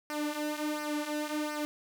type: tone with flanger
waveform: sawtooth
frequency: 299.9 Hz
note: D4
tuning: 36 cents sharp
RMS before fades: -34 dBFS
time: 0.1-1.65 s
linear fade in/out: 0 ms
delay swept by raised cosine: 0.27 to 4.27 ms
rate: 1.4 Hz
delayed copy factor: -0.7
effects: none